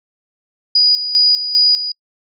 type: tone with tremolo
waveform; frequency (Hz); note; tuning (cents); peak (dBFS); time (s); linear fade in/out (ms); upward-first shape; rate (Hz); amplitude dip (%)
sine; 4914; D#8; -22; -8; 0.75-1.92; 5; square; 2.5; 70
effects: noise-tail reverb RT60 0.1 s tail -26 dB re dry